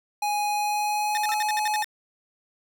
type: tone with pitch glide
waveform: square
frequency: 830.6 to 847.1 Hz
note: G#5 to G#5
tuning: 0 to +34 cents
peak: -24 dBFS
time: 0.22-1.83 s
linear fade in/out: 5 ms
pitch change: +34 cents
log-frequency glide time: 0.47-1.5 s
type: tone bursts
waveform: sawtooth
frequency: 1809 Hz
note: A6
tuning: 48 cents sharp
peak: -24 dBFS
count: 9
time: 1.15-1.844 s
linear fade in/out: 0 ms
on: 22 ms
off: 62 ms
type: tone with exponential decay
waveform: 30% pulse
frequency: 1315 Hz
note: E6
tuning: 5 cents flat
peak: -26 dBFS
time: 1.29-1.46 s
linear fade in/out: 0 ms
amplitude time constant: 36 ms
effects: none